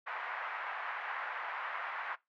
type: band-pass noise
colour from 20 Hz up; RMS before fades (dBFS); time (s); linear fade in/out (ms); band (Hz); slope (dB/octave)
pink; -40; 0.06-2.16; 20; 860 to 2000; 24
effects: noise-tail reverb RT60 0.2 s tail -20 dB re dry